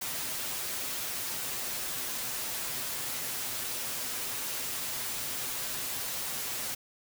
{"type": "noise with comb filter", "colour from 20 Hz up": "white", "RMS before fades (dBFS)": -35, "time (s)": [0.01, 6.75], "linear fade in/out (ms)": 10, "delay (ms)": 7.9, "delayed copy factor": 0.5, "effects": []}